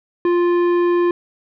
sine tone with tanh clipping, 349.2 Hz, F4, in tune, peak -15 dBFS, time 0.25-1.11 s, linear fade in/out 2 ms, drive 12 dB, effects none

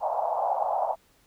white band-pass noise, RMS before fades -27 dBFS, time 0-0.96 s, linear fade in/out 50 ms, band 630 to 870 Hz, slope 48 dB/octave, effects pink hiss -63 dBFS RMS until 1.26 s

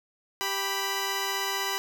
10% pulse tone pair together, 392 / 987.8 Hz, G4 / B5, 0 / 0 cents, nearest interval octave + major third, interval 1600 cents, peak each -23 / -21 dBFS, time 0.41-1.78 s, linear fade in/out 0 ms, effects none

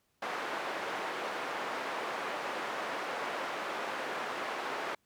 white band-pass noise, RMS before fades -37 dBFS, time 0.22-4.95 s, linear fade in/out 5 ms, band 370 to 1400 Hz, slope 12 dB/octave, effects pink hiss -75 dBFS RMS until 5.05 s + high-pass 60 Hz 12 dB/octave

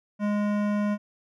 sine tone with hard clipping, 207 Hz, G#3, 5 cents flat, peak -25 dBFS, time 0.19-0.98 s, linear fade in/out 50 ms, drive 16 dB, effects none

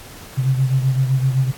sine beating tone pair, 130.81 / 138.61 Hz, C3 / C#3, 0 / 0 cents, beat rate 7.8 Hz, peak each -15 / -22 dBFS, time 0.37-1.52 s, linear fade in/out 20 ms, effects pink hiss -39 dBFS RMS until 1.57 s + AAC 64 kbps

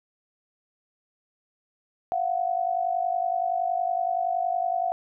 sine tone pair together, 689.3 / 740 Hz, F5 / F#5, -23 / 0 cents, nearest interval minor second, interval 123 cents, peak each -26 dBFS, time 2.12-4.92 s, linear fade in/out 0 ms, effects none

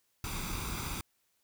pink noise with comb filter, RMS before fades -37 dBFS, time 0.24-1.01 s, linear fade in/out 2 ms, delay 0.83 ms, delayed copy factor +0.65, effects white hiss -75 dBFS RMS until 1.43 s

